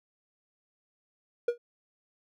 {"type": "tone with exponential decay", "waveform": "triangle", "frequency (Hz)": 477.7, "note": "A#4", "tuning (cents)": 42, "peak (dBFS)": -18, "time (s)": [1.48, 1.58], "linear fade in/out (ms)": 5, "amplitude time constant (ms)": 21, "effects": []}